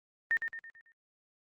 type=tone with echo; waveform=sine; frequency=1824 Hz; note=A#6; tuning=38 cents flat; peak=-25 dBFS; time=0.31-0.37 s; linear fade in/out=0 ms; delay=110 ms; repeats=5; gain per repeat=-7 dB; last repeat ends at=0.92 s; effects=Opus 32 kbps